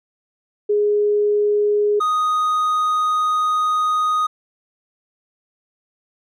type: tone pair in turn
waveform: sine / triangle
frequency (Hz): 415.3 / 1244.5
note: G#4 / D#6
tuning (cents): 0 / 0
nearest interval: octave + perfect fifth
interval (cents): 1900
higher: second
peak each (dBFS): -14 / -14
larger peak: neither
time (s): 0.69-2 / 2-4.27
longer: second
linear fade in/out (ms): 10
effects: none